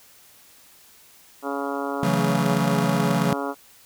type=harmonic tone; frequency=140 Hz; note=C#3; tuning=18 cents sharp; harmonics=2 / 3 / 4 / 5 / 6 / 7 / 8 / 9 / 10; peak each=-30 / -32 / -33 / -34 / -35 / -35 / -36 / -37 / -37 dBFS; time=1.42-3.55 s; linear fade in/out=50 ms
type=chord; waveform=square; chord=F# minor seventh; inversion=second; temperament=just; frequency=138.75 / 166.5 / 185 / 222 Hz; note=C#3 / E3 / F#3 / A3; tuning=+2 / +18 / 0 / +16 cents; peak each=-28 / -26 / -26 / -27 dBFS; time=2.03-3.33 s; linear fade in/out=2 ms
effects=white hiss -52 dBFS RMS until 3.85 s